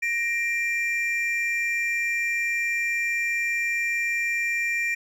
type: tone pair together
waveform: triangle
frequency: 1864.7 / 2371 Hz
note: A#6 / D7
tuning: 0 / +16 cents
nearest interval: major third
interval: 416 cents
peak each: -26 / -23 dBFS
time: 0.02-4.95 s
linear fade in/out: 10 ms
effects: none